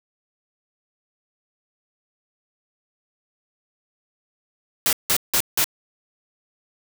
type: noise bursts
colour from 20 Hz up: white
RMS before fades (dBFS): -19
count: 4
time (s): 4.86-5.642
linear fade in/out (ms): 0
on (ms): 68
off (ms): 170
effects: none